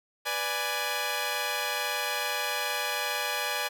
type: chord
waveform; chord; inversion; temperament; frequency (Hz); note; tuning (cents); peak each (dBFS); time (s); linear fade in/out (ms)
10% pulse; G# diminished; first; equal; 493.9 / 587.3 / 830.6; B4 / D5 / G#5; 0 / 0 / 0; -27 / -25 / -23; 0.25-3.69; 20
effects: none